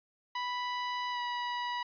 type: tone with pitch glide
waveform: sawtooth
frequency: 987 to 973.4 Hz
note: B5 to B5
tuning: -1 to -25 cents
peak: -29 dBFS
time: 0.35-1.83 s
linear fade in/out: 5 ms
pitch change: -24 cents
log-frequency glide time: 1.11-1.19 s
effects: resampled to 11025 Hz